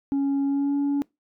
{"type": "tone with pitch glide", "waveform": "sine", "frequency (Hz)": [277.6, 283.3], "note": ["C#4", "C#4"], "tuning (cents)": [3, 38], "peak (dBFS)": -18, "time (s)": [0.12, 1.02], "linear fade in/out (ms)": 0, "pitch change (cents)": 35, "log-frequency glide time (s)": [0.46, 0.75], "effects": ["noise-tail reverb RT60 0.2 s tail -25 dB re dry", "tanh soft clip ceiling -20 dBFS"]}